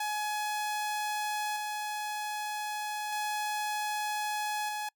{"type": "tone with tremolo", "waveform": "sawtooth", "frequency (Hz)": 843, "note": "G#5", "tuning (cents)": 26, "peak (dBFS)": -27, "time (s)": [0, 4.89], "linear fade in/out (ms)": 5, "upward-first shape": "square", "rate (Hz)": 0.32, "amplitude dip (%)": 25, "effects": ["noise-tail reverb RT60 0.1 s tail -26 dB re dry"]}